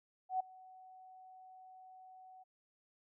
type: tone with ADSR envelope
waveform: sine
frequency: 748 Hz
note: F#5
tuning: 19 cents sharp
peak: -30 dBFS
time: 0.29-2.44 s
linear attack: 110 ms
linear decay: 7 ms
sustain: -24 dB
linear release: 18 ms
effects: none